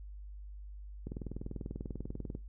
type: click train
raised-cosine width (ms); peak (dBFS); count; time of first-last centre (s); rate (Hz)
3; -27; 27; 1.07-2.351; 20.3
effects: noise-tail reverb RT60 0.2 s tail -18 dB re dry + added 50 Hz sine -44 dBFS peak until 2.48 s